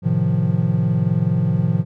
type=chord; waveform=triangle; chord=F dominant seventh; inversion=first; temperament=equal; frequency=110 / 130.81 / 155.56 / 174.61 Hz; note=A2 / C3 / Eb3 / F3; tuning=0 / 0 / 0 / 0 cents; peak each=-20 / -20 / -19 / -18 dBFS; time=0.02-1.85 s; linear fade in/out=50 ms; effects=none